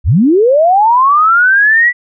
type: linear sweep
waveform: sine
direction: up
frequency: 49 to 1975.5 Hz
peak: -5 dBFS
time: 0.04-1.93 s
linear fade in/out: 50 ms
effects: none